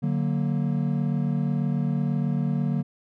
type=chord; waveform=triangle; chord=D augmented; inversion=none; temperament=equal; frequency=146.83 / 185 / 233.1 Hz; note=D3 / F#3 / A#3; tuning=0 / 0 / 0 cents; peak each=-23 / -26 / -26 dBFS; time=0.02-2.83 s; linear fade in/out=20 ms; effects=none